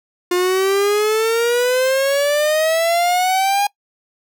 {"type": "exponential sweep", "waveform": "45% pulse", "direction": "up", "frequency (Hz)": [354.2, 819], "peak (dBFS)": -14, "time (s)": [0.31, 3.67], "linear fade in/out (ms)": 5, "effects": ["noise-tail reverb RT60 0.1 s tail -22 dB re dry"]}